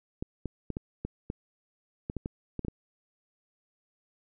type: clicks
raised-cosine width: 3 ms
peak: -20 dBFS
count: 12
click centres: 0.225 / 0.457 / 0.703 / 0.769 / 1.05 / 1.301 / 2.099 / 2.167 / 2.259 / 2.593 / 2.649 / 2.683 s
effects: none